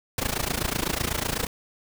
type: noise with amplitude modulation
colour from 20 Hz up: pink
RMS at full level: -24 dBFS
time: 0.18-1.47 s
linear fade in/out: 2 ms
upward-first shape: sine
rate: 28 Hz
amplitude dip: 90%
effects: none